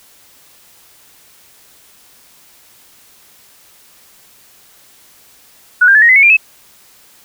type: tone with pitch steps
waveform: sine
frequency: 1470 / 1593.8 / 1728.1 / 1873.6 / 2031 / 2203 / 2388 / 2589 Hz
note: F#6 / G6 / A6 / A#6 / B6 / C#7 / D7 / E7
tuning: -12 / +28 / -32 / +8 / +48 / -11 / +28 / -32 cents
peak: -4 dBFS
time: 5.81-6.37 s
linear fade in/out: 10 ms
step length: 70 ms
effects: white hiss -46 dBFS RMS until 7.24 s